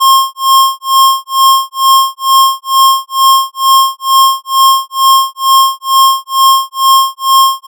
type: tone with tremolo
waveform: square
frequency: 1071 Hz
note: C6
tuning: 40 cents sharp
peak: -3 dBFS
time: 0-7.67 s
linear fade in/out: 20 ms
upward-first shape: sine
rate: 2.2 Hz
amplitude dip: 100%
effects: none